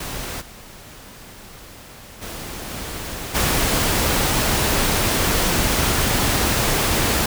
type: noise with level steps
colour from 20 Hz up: pink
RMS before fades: -29 / -41 / -32 / -30 / -19 dBFS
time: 0-7.26 s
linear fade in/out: 5 ms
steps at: 0.4 / 2.21 / 2.68 / 3.34 s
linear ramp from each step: 20 ms
effects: none